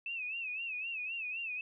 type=tone with vibrato; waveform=sine; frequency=2614 Hz; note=E7; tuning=15 cents flat; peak=-36 dBFS; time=0.06-1.61 s; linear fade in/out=2 ms; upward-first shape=sine; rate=3.9 Hz; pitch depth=110 cents each way; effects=none